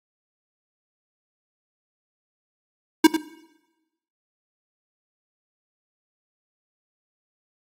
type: tone with echo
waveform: square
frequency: 318 Hz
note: D#4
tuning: 38 cents sharp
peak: -9 dBFS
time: 3.04-3.07 s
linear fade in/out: 5 ms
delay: 97 ms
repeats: 1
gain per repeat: -11 dB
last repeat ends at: 3.167 s
effects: noise-tail reverb RT60 1.0 s tail -17 dB re dry + AAC 48 kbps